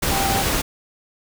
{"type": "tone in noise", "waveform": "sine", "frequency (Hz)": 784, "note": "G5", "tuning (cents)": 0, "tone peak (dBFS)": -22, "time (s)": [0.11, 0.43], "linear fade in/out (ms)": 10, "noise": "pink", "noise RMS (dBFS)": -21, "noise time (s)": [0.02, 0.62], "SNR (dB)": -4, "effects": []}